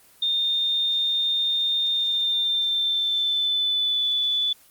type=tone with pitch glide; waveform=sine; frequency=3637 to 3471 Hz; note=A#7 to A7; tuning=-43 to -24 cents; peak=-20 dBFS; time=0.22-4.53 s; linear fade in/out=5 ms; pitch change=-81 cents; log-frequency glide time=1.92-4.07 s; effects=white hiss -54 dBFS RMS until 4.7 s + Opus 24 kbps